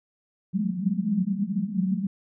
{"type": "band-pass noise", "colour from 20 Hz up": "pink", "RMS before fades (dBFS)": -26, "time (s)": [0.53, 2.07], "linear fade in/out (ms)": 5, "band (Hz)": [180, 210], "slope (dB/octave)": 96, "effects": []}